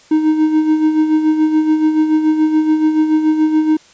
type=tone with tremolo; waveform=triangle; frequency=311.1 Hz; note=D#4; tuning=in tune; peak=-6 dBFS; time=0.11-3.77 s; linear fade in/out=5 ms; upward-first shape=sine; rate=7 Hz; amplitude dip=55%; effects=white hiss -46 dBFS RMS until 3.93 s + resampled to 16000 Hz